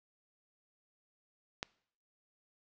click, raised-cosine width 0.2 ms, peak -18 dBFS, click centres 1.629 s, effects noise-tail reverb RT60 0.6 s tail -23 dB re dry + low-pass 7000 Hz 12 dB/octave

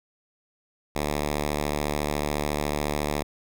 5% pulse tone, 74 Hz, D2, 14 cents sharp, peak -14 dBFS, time 0.95-3.23 s, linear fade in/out 10 ms, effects none

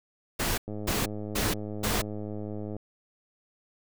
pink noise bursts, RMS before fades -28 dBFS, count 4, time 0.39-2.02 s, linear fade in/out 10 ms, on 190 ms, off 290 ms
click train, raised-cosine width 2 ms, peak -24 dBFS, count 220, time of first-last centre 0.68-2.766 s, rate 105 Hz
effects none

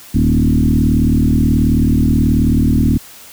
sine tone with frequency modulation, 159.6 Hz, D#3, 44 cents sharp, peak -9 dBFS, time 0.14-2.98 s, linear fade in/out 10 ms, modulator 38.6 Hz, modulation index 3.3, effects white hiss -38 dBFS RMS until 3.32 s

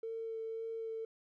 triangle tone with vibrato, 450 Hz, A4, 39 cents sharp, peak -34 dBFS, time 0.03-1.05 s, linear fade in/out 5 ms, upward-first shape sine, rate 1.9 Hz, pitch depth 11 cents each way, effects tanh soft clip ceiling -36 dBFS

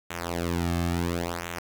sawtooth tone with flanger, 85.9 Hz, F2, 28 cents flat, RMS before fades -29 dBFS, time 0.1-1.59 s, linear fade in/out 5 ms, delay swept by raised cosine 0.2 to 2.1 ms, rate 0.72 Hz, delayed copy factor -0.9, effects 8-bit

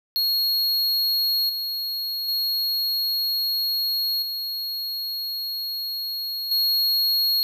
square tone with level steps, 4302 Hz, C8, 47 cents sharp, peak -20 / -26 / -22 / -27 / -19 dBFS, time 0.16-7.43 s, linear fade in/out 0 ms, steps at 1.49 / 2.28 / 4.22 / 6.51 s, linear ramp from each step 5 ms, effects none

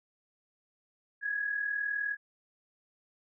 sine tone pair together, 1661.2 / 1701 Hz, G#6 / G#6, 0 / +41 cents, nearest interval unison, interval 41 cents, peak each -31 / -37 dBFS, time 1.21-2.17 s, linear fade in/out 50 ms, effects none

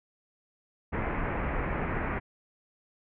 pink low-pass noise, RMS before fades -31 dBFS, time 0.92-2.2 s, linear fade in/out 20 ms, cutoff 2300 Hz, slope 48 dB/octave, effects none

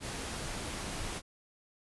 pink low-pass noise, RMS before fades -39 dBFS, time 0-1.22 s, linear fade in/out 50 ms, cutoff 11000 Hz, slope 96 dB/octave, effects none

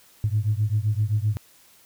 sine beating tone pair, 103 / 110.7 Hz, G#2 / A2, -14 / +11 cents, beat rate 7.7 Hz, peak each -22 / -23 dBFS, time 0.24-1.37 s, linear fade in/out 0 ms, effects tanh soft clip ceiling -13 dBFS + white hiss -55 dBFS RMS until 1.85 s

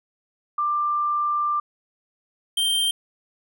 sine / square tone pair in turn, 1186 / 3156 Hz, D6 / G7, +17 / +11 cents, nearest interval octave + perfect fourth, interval 1694 cents, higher second, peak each -20 dBFS, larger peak neither, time 0.58-1.6 / 2.57-2.91 s, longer first, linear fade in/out 5 ms, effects none

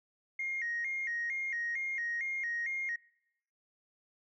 sine tone with vibrato, 1999 Hz, B6, 20 cents sharp, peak -32 dBFS, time 0.39-2.96 s, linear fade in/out 5 ms, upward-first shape square, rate 2.2 Hz, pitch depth 110 cents each way, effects noise-tail reverb RT60 0.8 s tail -24 dB re dry + tanh soft clip ceiling -28 dBFS

